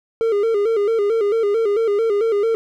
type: tone with vibrato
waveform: triangle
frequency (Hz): 430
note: A4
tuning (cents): -40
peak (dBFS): -13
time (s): 0.21-2.55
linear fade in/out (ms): 0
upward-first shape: square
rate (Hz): 4.5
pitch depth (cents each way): 95
effects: none